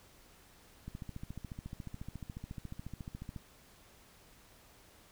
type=click train; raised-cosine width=5 ms; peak=-30 dBFS; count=36; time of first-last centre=0.88-3.362 s; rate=14.1 Hz; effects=pink hiss -61 dBFS RMS until 5.11 s